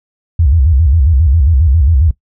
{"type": "tone with vibrato", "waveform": "sine", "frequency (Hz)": 73.8, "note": "D2", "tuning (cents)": 9, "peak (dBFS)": -6, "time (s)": [0.39, 2.11], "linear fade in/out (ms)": 5, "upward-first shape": "square", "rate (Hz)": 7.4, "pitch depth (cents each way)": 210, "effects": ["noise-tail reverb RT60 0.1 s tail -19 dB re dry"]}